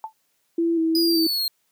sine tone with exponential decay, 880 Hz, A5, in tune, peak -24 dBFS, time 0.04-0.13 s, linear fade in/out 1 ms, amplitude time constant 19 ms
sine tone with vibrato, 329.6 Hz, E4, in tune, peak -18 dBFS, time 0.58-1.27 s, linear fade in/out 5 ms, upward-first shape square, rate 2.6 Hz, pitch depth 27 cents each way
45% pulse linear sweep, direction down, 4978 to 4186 Hz, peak -21 dBFS, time 0.95-1.48 s, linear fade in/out 2 ms
effects white hiss -69 dBFS RMS until 1.71 s + high-pass 100 Hz 12 dB/octave

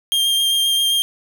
45% pulse tone with vibrato, 3200 Hz, G7, 35 cents sharp, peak -15 dBFS, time 0.12-1.02 s, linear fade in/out 0 ms, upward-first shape sine, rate 7.6 Hz, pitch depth 13 cents each way, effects none

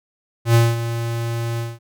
square tone with ADSR envelope, 116.4 Hz, A#2, 2 cents flat, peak -10 dBFS, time 0.45-1.79 s, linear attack 96 ms, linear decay 210 ms, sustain -12 dB, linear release 200 ms, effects none

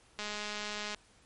click train, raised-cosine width 0.2 ms, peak -21 dBFS, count 159, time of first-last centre 0.19-0.946 s, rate 209 Hz, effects pink hiss -63 dBFS RMS until 1.25 s + MP3 48 kbps

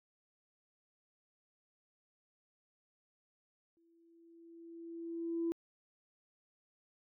sine tone with exponential growth, 334.2 Hz, E4, 24 cents sharp, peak -30 dBFS, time 3.77-5.52 s, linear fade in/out 0 ms, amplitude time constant 380 ms, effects tanh soft clip ceiling -27 dBFS

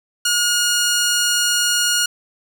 10% pulse tone, 1434 Hz, F6, 45 cents sharp, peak -7 dBFS, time 0.25-2.06 s, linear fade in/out 5 ms, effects none

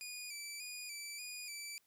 15% pulse tone with vibrato, 2388 Hz, D7, 28 cents sharp, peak -37 dBFS, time 0.01-1.78 s, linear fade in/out 0 ms, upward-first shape square, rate 1.7 Hz, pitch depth 49 cents each way, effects white hiss -75 dBFS RMS until 1.86 s

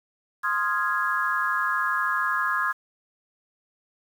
sine chord, F minor seventh, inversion second, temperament equal, 1046.5 / 1244.5 / 1396.9 / 1661.2 Hz, C6 / Eb6 / F6 / Ab6, 0 / 0 / 0 / 0 cents, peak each -28 / -28 / -30 / -26 dBFS, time 0.43-2.73 s, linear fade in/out 20 ms, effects 8-bit

